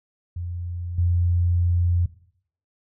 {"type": "tone with level steps", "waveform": "sine", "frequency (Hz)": 87.31, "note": "F2", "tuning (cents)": 0, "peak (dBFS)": [-27, -17], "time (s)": [0.36, 2.06], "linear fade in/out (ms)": 5, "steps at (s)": 0.98, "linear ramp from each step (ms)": 5, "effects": ["noise-tail reverb RT60 0.6 s tail -17 dB re dry"]}